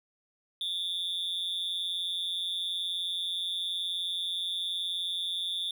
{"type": "tone with amplitude modulation", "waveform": "triangle", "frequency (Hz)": 3536, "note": "A7", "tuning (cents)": 8, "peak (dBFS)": -25, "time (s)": [0.61, 5.71], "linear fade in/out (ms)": 2, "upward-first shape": "sine", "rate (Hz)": 179, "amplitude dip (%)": 90, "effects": []}